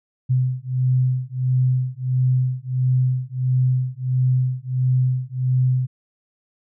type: beating tone pair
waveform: sine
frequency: 127.2 / 128.7 Hz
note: C3 / C3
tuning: -48 / -28 cents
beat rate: 1.5 Hz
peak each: -20 dBFS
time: 0.29-5.87 s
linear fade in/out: 20 ms
effects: none